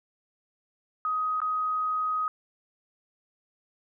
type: tone with dropouts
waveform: sine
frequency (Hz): 1256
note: D#6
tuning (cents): +16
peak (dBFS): -25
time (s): 1.05-2.28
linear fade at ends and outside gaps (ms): 1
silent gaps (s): 1.403-1.417
effects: none